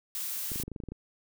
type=noise; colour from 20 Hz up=blue; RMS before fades=-35 dBFS; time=0.15-0.63 s; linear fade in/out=0 ms
type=clicks; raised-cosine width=3 ms; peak=-26 dBFS; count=11; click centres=0.518 / 0.559 / 0.6 / 0.636 / 0.68 / 0.717 / 0.762 / 0.802 / 0.837 / 0.887 / 0.92 s
effects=none